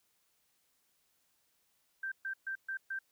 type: tone bursts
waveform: sine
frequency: 1568 Hz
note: G6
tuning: in tune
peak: -35 dBFS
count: 5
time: 2.03-2.99 s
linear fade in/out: 5 ms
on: 88 ms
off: 130 ms
effects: white hiss -75 dBFS RMS until 3.11 s